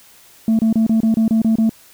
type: tone bursts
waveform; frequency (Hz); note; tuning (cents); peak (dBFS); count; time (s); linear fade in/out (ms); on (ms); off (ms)
sine; 222.9; A3; +23; -9; 9; 0.48-1.694; 2; 110; 28
effects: tanh soft clip ceiling -10 dBFS + white hiss -47 dBFS RMS until 1.93 s